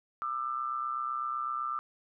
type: tone pair together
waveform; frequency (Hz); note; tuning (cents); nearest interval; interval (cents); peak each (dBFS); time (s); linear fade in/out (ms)
sine; 1199.1 / 1327; D6 / E6; +36 / +11; major second; 175; -33 / -35; 0.22-1.79; 0
effects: none